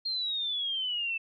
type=exponential sweep; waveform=sine; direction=down; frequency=4238 to 2637 Hz; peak=-29 dBFS; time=0.05-1.18 s; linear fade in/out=10 ms; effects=none